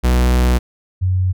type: tone pair in turn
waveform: 45% pulse / sine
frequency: 61.74 / 92.51 Hz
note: B1 / F#2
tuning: 0 / 0 cents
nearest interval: perfect fifth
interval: 700 cents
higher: second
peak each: -11 / -13 dBFS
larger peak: first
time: 0.03-0.59 / 1.01-1.33 s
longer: first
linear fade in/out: 20 ms
effects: none